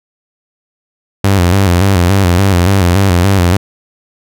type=tone with vibrato; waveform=sawtooth; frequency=92.9 Hz; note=F#2; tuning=7 cents sharp; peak=-3 dBFS; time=1.24-3.57 s; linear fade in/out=5 ms; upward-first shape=square; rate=3.5 Hz; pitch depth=100 cents each way; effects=none